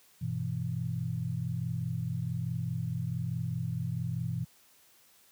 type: chord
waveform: sine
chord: E minor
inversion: first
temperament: just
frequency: 98.89 / 123.61 / 164.81 Hz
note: G2 / B2 / E3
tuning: +16 / +2 / 0 cents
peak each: -38 / -33 / -35 dBFS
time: 0.21-4.45 s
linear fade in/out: 10 ms
effects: white hiss -62 dBFS RMS until 5.31 s + high-pass 60 Hz 12 dB/octave